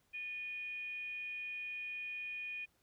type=tone with frequency modulation; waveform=sine; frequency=2461 Hz; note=D#7; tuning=20 cents flat; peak=-40 dBFS; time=0.13-2.66 s; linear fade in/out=20 ms; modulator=679 Hz; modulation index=0.26; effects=pink hiss -75 dBFS RMS until 2.82 s